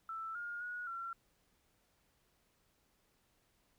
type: tone with pitch steps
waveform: sine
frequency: 1325 / 1420 / 1454 / 1362 Hz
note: E6 / F6 / F#6 / F6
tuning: +9 / +28 / -31 / -44 cents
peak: -40 dBFS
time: 0.09-1.13 s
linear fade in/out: 2 ms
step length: 260 ms
effects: pink hiss -75 dBFS RMS until 3.78 s